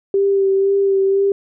sine tone with vibrato, 392 Hz, G4, in tune, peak -12 dBFS, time 0.14-1.32 s, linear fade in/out 2 ms, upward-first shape sine, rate 2 Hz, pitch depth 21 cents each way, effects none

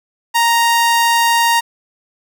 sawtooth tone, 932.3 Hz, A#5, in tune, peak -7 dBFS, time 0.34-1.61 s, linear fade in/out 20 ms, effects none

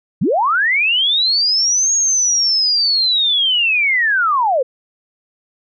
sine linear two-way sweep, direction up then down, 123.47 to 6645 to 479.9 Hz, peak -12 dBFS, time 0.21-4.63 s, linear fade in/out 10 ms, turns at 1.94 s, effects none

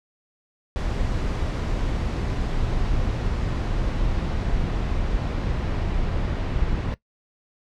brown noise with low-pass filter sweep, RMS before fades -24 dBFS, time 0.76-6.94 s, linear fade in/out 0 ms, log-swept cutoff 6300 to 3900 Hz, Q 0.73, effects noise-tail reverb RT60 0.1 s tail -18 dB re dry

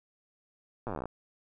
slowing click train, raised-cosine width 1 ms, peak -22 dBFS, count 16, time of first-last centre 0.87-1.056 s, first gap 8 ms, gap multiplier 1.06, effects none

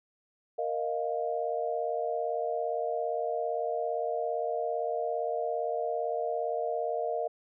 sine chord, Bb suspended fourth, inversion none, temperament just, 466.2 / 621.6 / 699.2 Hz, Bb4 / Eb5 / F5, 0 / -2 / +2 cents, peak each -33 dBFS, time 0.58-7.28 s, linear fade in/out 10 ms, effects none

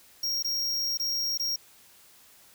square tone with dropouts, 5588 Hz, F8, in tune, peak -27 dBFS, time 0.23-1.56 s, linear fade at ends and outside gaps 5 ms, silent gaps 0.426-0.445 / 0.974-0.997 / 1.376-1.396 s, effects white hiss -56 dBFS RMS until 2.54 s

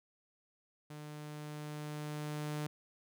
sawtooth tone with level ramp, 150 Hz, D3, 37 cents sharp, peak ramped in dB -42 to -32 dBFS, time 0.9-2.67 s, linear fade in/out 5 ms, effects none

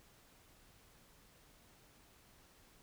silence, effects pink hiss -65 dBFS RMS until 2.82 s

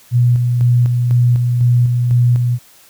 sine tone with tremolo, 121.7 Hz, B2, 25 cents flat, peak -8 dBFS, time 0.11-2.59 s, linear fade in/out 50 ms, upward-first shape square, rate 2 Hz, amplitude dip 35%, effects white hiss -46 dBFS RMS until 2.89 s

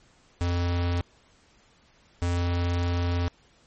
square tone pair in turn, 87.3 / 87.3 Hz, F2 / F2, 0 / 0 cents, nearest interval unison, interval 0 cents, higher neither, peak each -24 dBFS, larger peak neither, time 0.41-1.01 / 2.22-3.28 s, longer second, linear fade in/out 0 ms, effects pink hiss -60 dBFS RMS until 3.66 s + MP3 32 kbps

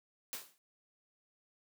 white noise with exponential decay, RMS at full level -38 dBFS, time 0.33-0.58 s, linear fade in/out 0 ms, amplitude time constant 53 ms, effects high-pass 200 Hz 12 dB/octave

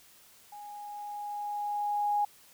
sine tone with level ramp, 826 Hz, G#5, 10 cents flat, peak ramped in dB -43 to -24 dBFS, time 0.52-2.25 s, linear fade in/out 5 ms, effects white hiss -58 dBFS RMS until 2.53 s

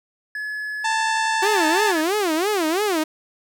triangle tone, 1705 Hz, G#6, 45 cents sharp, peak -24 dBFS, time 0.35-2.01 s, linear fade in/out 2 ms
harmonic tone, 888 Hz, A5, 16 cents sharp, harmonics 1 / 2 / 3 / 4 / 5 / 6 / 7 / 8 / 9 / 10, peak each -21 / -27 / -31 / -33 / -35 / -37 / -38 / -39 / -40 / -41 dBFS, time 0.84-1.92 s, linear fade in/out 10 ms
sawtooth tone with vibrato, 363.6 Hz, F#4, 30 cents flat, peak -15 dBFS, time 1.42-3.04 s, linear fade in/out 10 ms, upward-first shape sine, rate 3 Hz, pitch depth 280 cents each way
effects none

